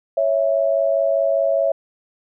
sine tone pair together, 554.4 / 659.3 Hz, C#5 / E5, 0 / 0 cents, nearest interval minor third, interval 300 cents, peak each -18 dBFS, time 0.17-1.72 s, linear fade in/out 5 ms, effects none

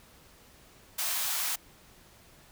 white high-pass noise, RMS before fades -31 dBFS, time 0.98-1.56 s, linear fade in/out 10 ms, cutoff 660 Hz, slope 48 dB/octave, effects pink hiss -57 dBFS RMS until 2.51 s

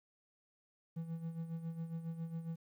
triangle tone with tremolo, 164.81 Hz, E3, in tune, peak -35 dBFS, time 0.96-2.56 s, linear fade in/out 10 ms, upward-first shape sine, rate 7.3 Hz, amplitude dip 65%, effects 12-bit

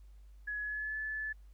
sine tone with pitch glide, 1688 to 1733.5 Hz, G#6 to A6, +28 to -26 cents, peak -35 dBFS, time 0.47-1.33 s, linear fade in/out 10 ms, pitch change +46 cents, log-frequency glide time 0.61-0.97 s, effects added 50 Hz sine -52 dBFS peak until 1.53 s + pink hiss -75 dBFS RMS until 1.53 s

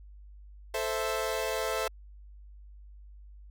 sawtooth chord, A minor, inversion none, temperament equal, 440 / 523.3 / 659.3 Hz, A4 / C5 / E5, 0 / 0 / 0 cents, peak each -30 dBFS, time 0.74-1.88 s, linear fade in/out 5 ms, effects added 50 Hz sine -47 dBFS peak until 3.5 s

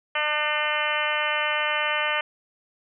harmonic tone, 300.7 Hz, D4, 41 cents sharp, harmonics 2 / 3 / 4 / 5 / 6 / 7 / 8 / 9 / 10, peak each -31 / -32 / -30 / -31 / -30 / -30 / -32 / -33 / -31 dBFS, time 0.15-2.21 s, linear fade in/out 5 ms, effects none

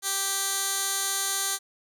15% pulse tone with band-pass filter, 392 Hz, G4, in tune, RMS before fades -28 dBFS, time 0.02-1.59 s, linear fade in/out 50 ms, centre 8600 Hz, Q 1.1, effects none

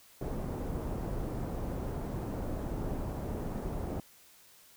pink low-pass noise, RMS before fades -36 dBFS, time 0.21-4 s, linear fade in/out 2 ms, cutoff 650 Hz, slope 12 dB/octave, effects white hiss -59 dBFS RMS until 4.76 s

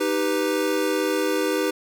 square chord, Eb augmented, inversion none, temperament equal, 311.1 / 392 / 493.9 Hz, Eb4 / G4 / B4, 0 / 0 / 0 cents, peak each -26 dBFS, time 0-1.71 s, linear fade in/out 10 ms, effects none

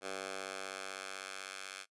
10% pulse tone with high-pass filter sweep, 96 Hz, G2, 36 cents flat, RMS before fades -44 dBFS, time 0.01-1.86 s, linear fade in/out 50 ms, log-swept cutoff 530 to 1700 Hz, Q 0.75, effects noise-tail reverb RT60 0.1 s tail -21 dB re dry + resampled to 24000 Hz

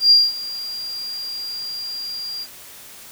sine tone with ADSR envelope, 4779 Hz, D8, 29 cents sharp, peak -7 dBFS, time 0-2.47 s, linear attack 110 ms, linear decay 210 ms, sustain -19 dB, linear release 51 ms, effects white hiss -41 dBFS RMS until 3.11 s

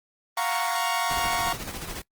sawtooth chord, Gb major seventh, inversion third, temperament equal, 698.5 / 740 / 932.3 / 1108.7 Hz, F5 / Gb5 / Bb5 / Db6, 0 / 0 / 0 / 0 cents, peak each -26 / -29 / -25 / -25 dBFS, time 0.37-1.53 s, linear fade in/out 5 ms
pink noise with tremolo, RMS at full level -33 dBFS, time 1.1-2.02 s, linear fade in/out 5 ms, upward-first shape sine, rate 14 Hz, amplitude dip 55%
effects noise-tail reverb RT60 0.1 s tail -23 dB re dry + Opus 24 kbps

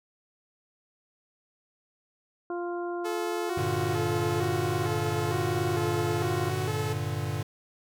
harmonic tone, 349 Hz, F4, 1 cent flat, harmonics 1 / 2 / 3 / 4, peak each -31 / -37 / -41 / -43 dBFS, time 2.5-6.5 s, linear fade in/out 2 ms
sawtooth tone with vibrato, 401 Hz, G4, 39 cents sharp, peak -28 dBFS, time 3.04-6.94 s, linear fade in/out 20 ms, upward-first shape square, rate 1.1 Hz, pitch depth 130 cents each way
square chord, G minor, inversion none, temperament equal, 98 / 116.54 / 146.83 Hz, G2 / Bb2 / D3, 0 / 0 / 0 cents, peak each -34 dBFS, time 3.57-7.43 s, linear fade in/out 5 ms
effects none

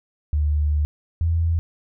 sine tone pair in turn, 74.5 / 83.06 Hz, D2 / E2, +25 / +14 cents, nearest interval major second, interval 189 cents, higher second, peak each -17 dBFS, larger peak neither, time 0.33-0.85 / 1.21-1.59 s, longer first, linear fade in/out 0 ms, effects none

